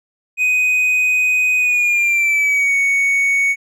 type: tone with pitch glide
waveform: triangle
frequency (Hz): 2500 to 2227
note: D#7 to C#7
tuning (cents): +8 to +7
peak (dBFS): -11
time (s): 0.37-3.56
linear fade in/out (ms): 50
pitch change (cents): -201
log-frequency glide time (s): 1.58-2.75
effects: none